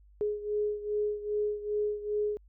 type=beating tone pair; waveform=sine; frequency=417.8 / 420.3 Hz; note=G#4 / G#4; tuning=+10 / +21 cents; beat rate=2.5 Hz; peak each=-30 / -34 dBFS; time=0.21-2.37 s; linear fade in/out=0 ms; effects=added 50 Hz sine -55 dBFS peak until 2.48 s